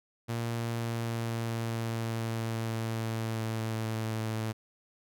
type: tone with pitch glide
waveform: sawtooth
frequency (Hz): 116.54 to 110.76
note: A#2 to A2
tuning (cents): 0 to +12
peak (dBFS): -27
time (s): 0.28-4.53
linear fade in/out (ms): 20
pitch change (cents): -88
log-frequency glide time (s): 0.51-4.22
effects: none